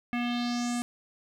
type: tone with low-pass filter sweep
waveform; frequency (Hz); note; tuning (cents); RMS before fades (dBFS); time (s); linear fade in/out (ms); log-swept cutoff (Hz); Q
square; 241.1; B3; -41; -30; 0.13-0.82; 0; 2300 to 9400; 3.3
effects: 10-bit